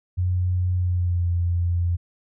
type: tone with pitch glide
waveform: sine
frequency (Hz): 90.5 to 86.91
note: F#2 to F2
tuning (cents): -38 to -8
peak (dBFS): -19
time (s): 0.17-1.97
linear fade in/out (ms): 20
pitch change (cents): -70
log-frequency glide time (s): 0.78-1.28
effects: none